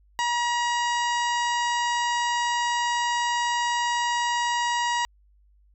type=harmonic tone; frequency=956 Hz; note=A#5; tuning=43 cents sharp; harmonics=1 / 2 / 3 / 4 / 5 / 6 / 7 / 8; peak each=-24 / -29 / -33 / -38 / -39 / -39 / -41 / -40 dBFS; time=0.19-5.05 s; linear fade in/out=0 ms; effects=added 50 Hz sine -56 dBFS peak until 5.74 s